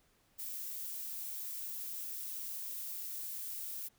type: noise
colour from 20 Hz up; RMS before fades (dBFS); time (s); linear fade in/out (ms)
violet; -42; 0.38-3.89; 20
effects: pink hiss -71 dBFS RMS until 3.98 s